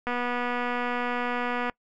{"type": "click train", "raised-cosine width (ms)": 0.5, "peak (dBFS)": -15, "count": 398, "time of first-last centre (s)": [0.07, 1.697], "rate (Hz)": 244, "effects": ["noise-tail reverb RT60 0.1 s tail -24 dB re dry"]}